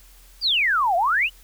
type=exponential two-way sweep; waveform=sine; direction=down then up; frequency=4978 to 664 to 3071 Hz; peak=-17 dBFS; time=0.41-1.3 s; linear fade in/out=50 ms; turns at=0.96 s; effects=added 42 Hz sine -48 dBFS peak until 1.43 s + white hiss -53 dBFS RMS until 1.43 s

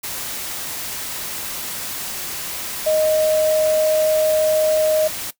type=tone in noise; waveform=sine; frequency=622 Hz; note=D#5; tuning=1 cent flat; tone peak=-14 dBFS; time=2.86-5.08 s; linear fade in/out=10 ms; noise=white; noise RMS=-28 dBFS; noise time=0.03-5.31 s; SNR=+11 dB; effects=noise-tail reverb RT60 0.1 s tail -17 dB re dry

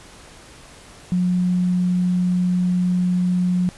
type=tone; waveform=sine; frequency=180 Hz; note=F#3; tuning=47 cents flat; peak=-16 dBFS; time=1.12-3.69 s; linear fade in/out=0 ms; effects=pink hiss -44 dBFS RMS until 3.77 s + resampled to 24000 Hz

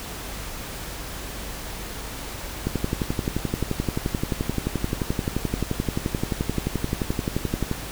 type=click train; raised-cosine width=3 ms; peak=-10 dBFS; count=59; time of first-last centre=2.67-7.713 s; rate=11.5 Hz; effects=added 50 Hz sine -38 dBFS peak until 7.91 s + pink hiss -35 dBFS RMS until 7.91 s

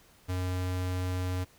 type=tone; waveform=square; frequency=91.4 Hz; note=F#2; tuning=21 cents flat; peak=-30 dBFS; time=0.28-1.45 s; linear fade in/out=20 ms; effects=pink hiss -60 dBFS RMS until 1.58 s

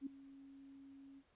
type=tone with ADSR envelope; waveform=sine; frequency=274.1 Hz; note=C#4; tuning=19 cents flat; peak=-38 dBFS; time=0.01-1.23 s; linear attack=55 ms; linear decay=6 ms; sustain=-17 dB; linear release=52 ms; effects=pink hiss -75 dBFS RMS until 1.35 s + resampled to 8000 Hz

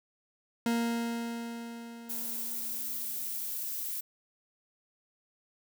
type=tone with exponential decay; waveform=40% pulse; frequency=233.1 Hz; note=A#3; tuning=in tune; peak=-25 dBFS; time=0.66-3.65 s; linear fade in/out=2 ms; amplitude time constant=650 ms
type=noise; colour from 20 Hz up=violet; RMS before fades=-36 dBFS; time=2.09-4.01 s; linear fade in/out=10 ms
effects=none

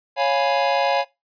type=chord; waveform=square; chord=C# dominant seventh; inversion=none; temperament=equal; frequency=554.4 / 698.5 / 830.6 / 987.8 Hz; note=C#5 / E#5 / G#5 / B5; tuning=0 / 0 / 0 / 0 cents; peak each=-22 / -24 / -23 / -28 dBFS; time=0.16-1.05 s; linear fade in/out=50 ms; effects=noise-tail reverb RT60 0.2 s tail -19 dB re dry + resampled to 11025 Hz

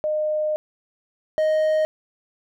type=tone pair in turn; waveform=sine / triangle; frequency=612 / 622.7 Hz; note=D#5 / D#5; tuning=-29 / +1 cents; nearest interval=unison; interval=30 cents; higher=second; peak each=-20 / -15 dBFS; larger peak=second; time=0.04-0.56 / 1.38-1.85 s; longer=first; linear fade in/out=0 ms; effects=none

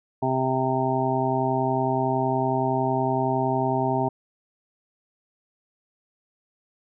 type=harmonic tone; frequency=130.81 Hz; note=C3; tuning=in tune; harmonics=1 / 2 / 3 / 5 / 6 / 7; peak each=-28 / -28 / -28 / -28 / -28 / -28 dBFS; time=0.22-4.09 s; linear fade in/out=10 ms; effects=none

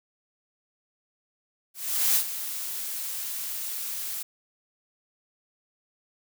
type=noise with ADSR envelope; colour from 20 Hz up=blue; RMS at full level=-21 dBFS; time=1.74-4.23 s; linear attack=420 ms; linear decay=76 ms; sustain=-12 dB; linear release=10 ms; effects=none

